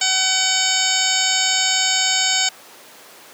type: harmonic tone with a mistuned harmonic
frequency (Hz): 756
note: F#5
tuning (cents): +37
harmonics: 1 / 2 / 3 / 4 / 5 / 6 / 7 / 9 / 10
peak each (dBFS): -27 / -26 / -25 / -23 / -25 / -24 / -26 / -23 / -24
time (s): 0.01-2.49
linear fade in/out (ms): 5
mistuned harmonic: 5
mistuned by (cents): -33
effects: pink hiss -42 dBFS RMS until 3.33 s + high-pass 400 Hz 12 dB/octave